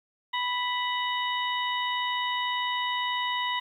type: harmonic tone with a mistuned harmonic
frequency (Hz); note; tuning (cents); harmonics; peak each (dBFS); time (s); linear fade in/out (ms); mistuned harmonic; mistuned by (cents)
987.8; B5; 0; 1 / 2 / 3 / 4; -29 / -32 / -34 / -35; 0.33-3.6; 10; 4; -100
effects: 10-bit